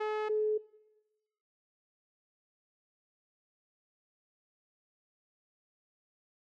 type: tone pair in turn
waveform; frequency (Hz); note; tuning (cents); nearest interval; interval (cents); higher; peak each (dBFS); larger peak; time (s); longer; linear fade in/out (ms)
sawtooth / sine; 428 / 428; A4 / A4; -48 / -48; unison; 0; neither; -27; neither; 0-0.29 / 0.29-0.58; neither; 10
effects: noise-tail reverb RT60 1.0 s tail -20 dB re dry + low-pass 2000 Hz 12 dB/octave